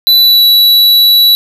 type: tone with pitch glide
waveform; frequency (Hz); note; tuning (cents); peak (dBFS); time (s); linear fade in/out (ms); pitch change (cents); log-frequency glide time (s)
square; 3978 to 3932; B7 to B7; +12 to -8; -4; 0.07-1.35; 0; -20; 0.18-0.43
effects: none